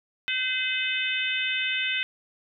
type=harmonic tone with a mistuned harmonic; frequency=513 Hz; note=C5; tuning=34 cents flat; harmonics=3 / 4 / 5 / 6 / 7; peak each=-32 / -31 / -29 / -31 / -33 dBFS; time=0.28-2.03 s; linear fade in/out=0 ms; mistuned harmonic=6; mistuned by=-31 cents; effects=none